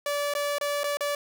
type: tone with dropouts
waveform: sawtooth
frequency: 578 Hz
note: D5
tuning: 28 cents flat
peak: -22 dBFS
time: 0.06-1.15 s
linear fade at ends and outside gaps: 2 ms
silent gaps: 0.338-0.35 / 0.584-0.611 / 0.834-0.841 / 0.971-1.007 s
effects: none